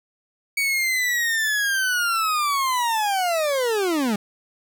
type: linear sweep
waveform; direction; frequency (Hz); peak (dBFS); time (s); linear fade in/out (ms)
40% pulse; down; 2257 to 196; -19; 0.57-4.16; 5
effects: none